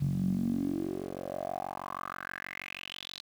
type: tone with band-pass filter sweep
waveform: 10% pulse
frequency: 46.25 Hz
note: F#1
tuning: in tune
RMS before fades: -35 dBFS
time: 0-3.22 s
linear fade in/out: 20 ms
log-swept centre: 140 to 4200 Hz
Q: 6.2
effects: 9-bit